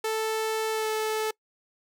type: tone with pitch glide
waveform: sawtooth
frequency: 440 to 435.2 Hz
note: A4 to A4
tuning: 0 to -19 cents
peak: -22 dBFS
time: 0.04-1.31 s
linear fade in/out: 5 ms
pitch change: -19 cents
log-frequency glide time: 0.72-0.88 s
effects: noise-tail reverb RT60 0.1 s tail -24 dB re dry